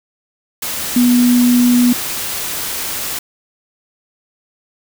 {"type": "tone in noise", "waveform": "sine", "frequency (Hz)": 244.5, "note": "B3", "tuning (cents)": -17, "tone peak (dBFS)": -8, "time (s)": [0.96, 1.93], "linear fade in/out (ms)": 5, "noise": "white", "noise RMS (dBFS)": -22, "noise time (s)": [0.62, 3.19], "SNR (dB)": 11, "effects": []}